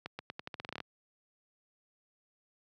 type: accelerating click train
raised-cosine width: 0.3 ms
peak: -23 dBFS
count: 13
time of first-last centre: 0.06-0.803 s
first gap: 130 ms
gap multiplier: 0.85
effects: high-pass 100 Hz 12 dB/octave